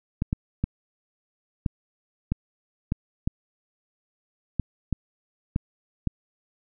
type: clicks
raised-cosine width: 5 ms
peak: -11 dBFS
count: 11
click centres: 0.221 / 0.329 / 0.64 / 1.662 / 2.32 / 2.921 / 3.275 / 4.597 / 4.927 / 5.561 / 6.073 s
effects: none